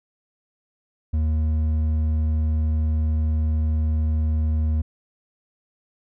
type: tone with hard clipping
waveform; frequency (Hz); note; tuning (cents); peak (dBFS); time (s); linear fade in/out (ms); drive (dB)
sine; 77.78; D#2; 0; -20; 1.13-4.82; 10; 5
effects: none